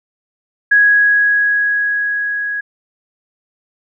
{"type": "tone with level ramp", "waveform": "sine", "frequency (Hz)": 1662, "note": "G#6", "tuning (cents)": 1, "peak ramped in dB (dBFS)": [-6, -18], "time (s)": [0.71, 2.61], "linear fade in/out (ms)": 10, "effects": []}